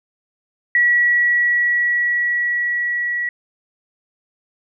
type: tone with level ramp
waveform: sine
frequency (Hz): 1931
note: B6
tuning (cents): -39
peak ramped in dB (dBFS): -11 to -19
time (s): 0.75-3.29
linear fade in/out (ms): 2
effects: none